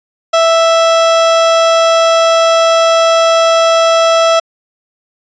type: tone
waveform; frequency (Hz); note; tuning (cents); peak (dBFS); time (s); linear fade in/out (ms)
30% pulse; 659.3; E5; 0; -4; 0.33-4.4; 10
effects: resampled to 16000 Hz